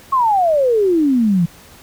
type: exponential sweep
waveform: sine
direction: down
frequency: 1108.7 to 163.1 Hz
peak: -11 dBFS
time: 0.12-1.46 s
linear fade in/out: 10 ms
effects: pink hiss -43 dBFS RMS until 1.82 s